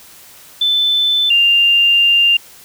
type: tone pair in turn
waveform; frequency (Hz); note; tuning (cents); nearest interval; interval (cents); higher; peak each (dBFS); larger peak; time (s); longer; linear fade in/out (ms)
sine; 3520 / 2794; A7 / F7; 0 / 0; major third; 400; first; -11 / -8; second; 0.61-1.3 / 1.3-2.37; second; 5
effects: white hiss -41 dBFS RMS until 2.64 s